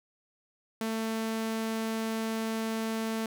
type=tone; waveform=sawtooth; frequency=222.9 Hz; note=A3; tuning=23 cents sharp; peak=-26 dBFS; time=0.81-3.26 s; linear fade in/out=2 ms; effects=none